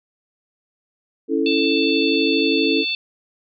sine chord, A major, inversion first, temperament equal, 277.2 / 329.6 / 440 Hz, C#4 / E4 / A4, 0 / 0 / 0 cents, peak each -21 dBFS, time 1.28-2.85 s, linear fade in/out 50 ms
harmonic tone, 884 Hz, A5, 8 cents sharp, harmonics 3 / 4 / 5, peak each -23 / -25 / -27 dBFS, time 1.46-2.95 s, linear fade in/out 2 ms
effects none

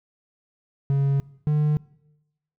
triangle tone pair in turn, 138.6 / 150.1 Hz, C#3 / D3, 0 / +38 cents, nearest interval minor second, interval 138 cents, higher second, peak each -16 dBFS, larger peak neither, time 0.9-1.2 / 1.47-1.77 s, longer neither, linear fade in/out 0 ms, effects noise-tail reverb RT60 0.9 s tail -22 dB re dry

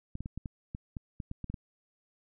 clicks, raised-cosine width 5 ms, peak -25 dBFS, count 12, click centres 0.154 / 0.206 / 0.259 / 0.376 / 0.458 / 0.749 / 0.968 / 1.202 / 1.314 / 1.443 / 1.5 / 1.542 s, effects none

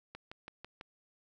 click train, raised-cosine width 0.3 ms, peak -29 dBFS, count 5, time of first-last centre 0.15-0.811 s, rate 6.05 Hz, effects none

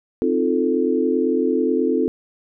sine chord, F dominant seventh, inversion second, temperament equal, 261.6 / 311.1 / 349.2 / 440 Hz, C4 / Eb4 / F4 / A4, 0 / 0 / 0 / 0 cents, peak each -21 / -24 / -22 / -21 dBFS, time 0.22-2.08 s, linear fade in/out 0 ms, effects none

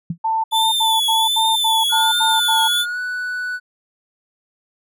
sine tone with exponential decay, 168.2 Hz, E3, 35 cents sharp, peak -16 dBFS, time 0.1-0.18 s, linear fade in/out 5 ms, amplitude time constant 16 ms
sine tone bursts, 891 Hz, A5, 22 cents sharp, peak -16 dBFS, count 9, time 0.24-2.68 s, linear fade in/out 10 ms, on 200 ms, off 80 ms
45% pulse tone with vibrato, 3487 Hz, A7, 16 cents flat, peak -16 dBFS, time 0.51-2.86 s, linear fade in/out 50 ms, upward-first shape triangle, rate 1.3 Hz, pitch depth 71 cents each way
triangle tone with pitch glide, 1433 to 1484.4 Hz, F6 to F#6, +44 to +5 cents, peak -20 dBFS, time 1.89-3.6 s, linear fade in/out 50 ms, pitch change +61 cents, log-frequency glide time 2.86-2.99 s
effects none

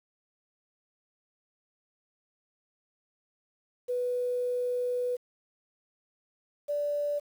sine tone pair in turn, 493.9 / 583.1 Hz, B4 / D5, 0 / -13 cents, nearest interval minor third, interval 287 cents, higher second, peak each -27 dBFS, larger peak neither, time 3.88-5.17 / 6.68-7.2 s, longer first, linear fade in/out 20 ms, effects 9-bit

